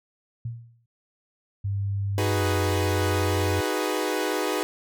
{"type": "tone with exponential decay", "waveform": "sine", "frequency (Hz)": 116.8, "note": "A#2", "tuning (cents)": 4, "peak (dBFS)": -26, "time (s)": [0.45, 0.86], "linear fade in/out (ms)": 5, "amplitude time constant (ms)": 87}
{"type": "tone with pitch glide", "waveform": "sine", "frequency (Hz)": [99.5, 92.84], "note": ["G2", "F#2"], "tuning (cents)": [26, 6], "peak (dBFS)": -24, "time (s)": [1.64, 3.61], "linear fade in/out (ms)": 10, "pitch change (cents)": -120, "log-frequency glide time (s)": [2.31, 2.47]}
{"type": "chord", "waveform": "sawtooth", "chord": "G# minor seventh", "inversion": "second", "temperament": "equal", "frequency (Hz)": [311.1, 370, 415.3, 493.9], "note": ["D#4", "F#4", "G#4", "B4"], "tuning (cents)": [0, 0, 0, 0], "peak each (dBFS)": -26, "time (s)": [2.18, 4.63], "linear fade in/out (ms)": 0}
{"effects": []}